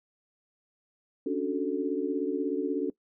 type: chord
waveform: sine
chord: D major seventh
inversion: third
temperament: equal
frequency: 277.2 / 293.7 / 370 / 440 Hz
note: C#4 / D4 / F#4 / A4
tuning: 0 / 0 / 0 / 0 cents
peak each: -32 dBFS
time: 1.26-2.9 s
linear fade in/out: 5 ms
effects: noise-tail reverb RT60 0.1 s tail -20 dB re dry